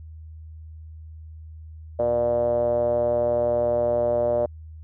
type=tone with low-pass filter; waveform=5% pulse; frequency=119.6 Hz; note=A#2; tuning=45 cents sharp; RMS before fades=-22 dBFS; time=1.99-4.46 s; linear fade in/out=5 ms; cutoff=580 Hz; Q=9.8; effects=added 79 Hz sine -38 dBFS peak until 4.83 s